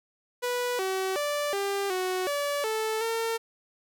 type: tone with pitch steps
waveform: sawtooth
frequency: 490.9 / 379.6 / 585 / 397.9 / 369.7 / 575 / 438.6 / 454.7 Hz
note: B4 / F#4 / D5 / G4 / F#4 / D5 / A4 / A#4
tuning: -10 / +44 / -7 / +26 / -1 / -37 / -6 / -43 cents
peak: -23 dBFS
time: 0.42-3.38 s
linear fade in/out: 20 ms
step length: 370 ms
effects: none